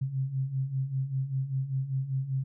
sine beating tone pair, 130.2 / 135.3 Hz, C3 / C#3, -8 / -42 cents, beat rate 5.1 Hz, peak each -34 / -29 dBFS, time 0.01-2.44 s, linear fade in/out 10 ms, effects none

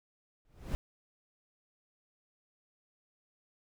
brown noise with exponential growth, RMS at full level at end -32 dBFS, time 0.45-0.75 s, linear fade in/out 0 ms, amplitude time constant 64 ms, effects none

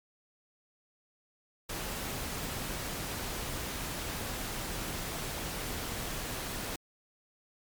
pink noise, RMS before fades -37 dBFS, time 1.69-6.76 s, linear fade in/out 5 ms, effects MP3 96 kbps

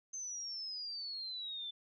sine exponential sweep, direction down, 6290 to 3500 Hz, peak -40 dBFS, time 0.13-1.71 s, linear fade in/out 10 ms, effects none

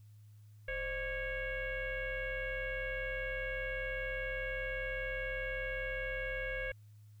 sine tone with frequency modulation, 1084 Hz, C#6, 39 cents flat, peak -35 dBFS, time 0.68-6.72 s, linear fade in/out 5 ms, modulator 562 Hz, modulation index 2.3, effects added 105 Hz sine -54 dBFS peak until 7.2 s + white hiss -75 dBFS RMS until 7.2 s

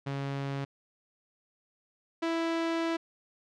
sawtooth tone pair in turn, 138.59 / 330.5 Hz, C#3 / E4, 0 / +5 cents, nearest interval octave + minor third, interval 1505 cents, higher second, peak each -28 / -24 dBFS, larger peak second, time 0.06-0.65 / 2.22-2.97 s, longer second, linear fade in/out 10 ms, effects low-pass 4000 Hz 12 dB/octave

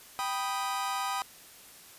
40% pulse chord, G augmented, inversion none, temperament equal, 784 / 987.8 / 1244.5 Hz, G5 / B5 / D#6, 0 / 0 / 0 cents, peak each -34 dBFS, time 0.19-1.22 s, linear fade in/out 0 ms, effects white hiss -52 dBFS RMS until 1.98 s + resampled to 32000 Hz

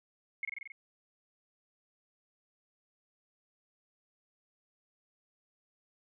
sine tone with echo, 2168 Hz, C#7, 39 cents flat, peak -32 dBFS, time 0.43-0.45 s, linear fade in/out 2 ms, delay 45 ms, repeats 6, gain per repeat -2 dB, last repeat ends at 0.72 s, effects none

